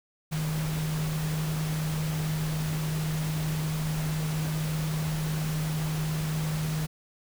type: tone in noise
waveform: sine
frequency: 155.56 Hz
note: D#3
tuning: in tune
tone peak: -27 dBFS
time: 0.31-6.87 s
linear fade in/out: 20 ms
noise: pink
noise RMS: -37 dBFS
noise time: 0.31-6.87 s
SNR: +7 dB
effects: none